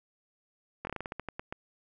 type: slowing click train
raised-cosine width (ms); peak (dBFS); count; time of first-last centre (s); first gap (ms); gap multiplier
0.5; -21; 12; 0.85-1.525; 21; 1.2
effects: none